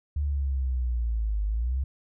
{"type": "linear two-way sweep", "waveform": "sine", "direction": "down then up", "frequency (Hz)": [73.9, 50.3, 68.7], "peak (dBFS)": -24, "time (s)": [0.16, 1.84], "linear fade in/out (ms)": 5, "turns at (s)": 1.45, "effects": []}